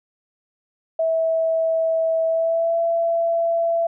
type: tone with pitch glide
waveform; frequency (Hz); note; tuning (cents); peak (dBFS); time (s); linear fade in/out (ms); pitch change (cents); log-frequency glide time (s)
sine; 651 to 670.9; E5 to E5; -22 to +30; -17; 0.99-3.87; 5; +52; 2.26-2.79
effects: none